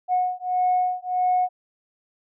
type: beating tone pair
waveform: sine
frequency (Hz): 729 / 730.6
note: F#5 / F#5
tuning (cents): -26 / -22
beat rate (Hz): 1.6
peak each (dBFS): -22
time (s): 0.08-1.49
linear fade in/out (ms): 50
effects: tanh soft clip ceiling -13 dBFS